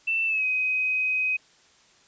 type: tone with pitch glide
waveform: sine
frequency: 2669 to 2519 Hz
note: E7 to D#7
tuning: +21 to +21 cents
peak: -22 dBFS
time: 0.07-1.37 s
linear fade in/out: 10 ms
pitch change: -100 cents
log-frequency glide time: 0.26-0.45 s
effects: white hiss -58 dBFS RMS until 2.07 s + resampled to 16000 Hz